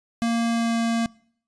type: tone with pitch glide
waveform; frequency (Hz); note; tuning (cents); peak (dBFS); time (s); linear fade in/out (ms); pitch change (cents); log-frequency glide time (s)
square; 231.7 to 230.2; A#3 to A#3; -10 to -22; -21; 0.22-1.06; 0; -12; 0.5-0.78
effects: noise-tail reverb RT60 0.6 s tail -24 dB re dry + resampled to 22050 Hz